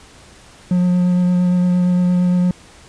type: tone with vibrato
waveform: triangle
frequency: 179.2 Hz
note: F3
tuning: 45 cents sharp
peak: -10 dBFS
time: 0.71-2.51 s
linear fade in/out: 2 ms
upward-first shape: sine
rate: 8.7 Hz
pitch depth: 11 cents each way
effects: pink hiss -44 dBFS RMS until 2.88 s + resampled to 22050 Hz